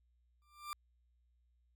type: tone with exponential growth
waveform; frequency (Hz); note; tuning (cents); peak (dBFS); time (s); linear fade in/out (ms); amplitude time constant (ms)
40% pulse; 1186; D6; +17; -37; 0.42-0.73; 0; 67
effects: added 60 Hz sine -70 dBFS peak until 1.75 s